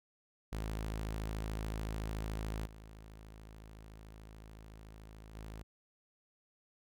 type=tone with level steps; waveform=sawtooth; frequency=53.7 Hz; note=A1; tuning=41 cents flat; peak=-33 / -47 / -41 dBFS; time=0.52-5.63 s; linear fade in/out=10 ms; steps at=2.65 / 5.34 s; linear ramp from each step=20 ms; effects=none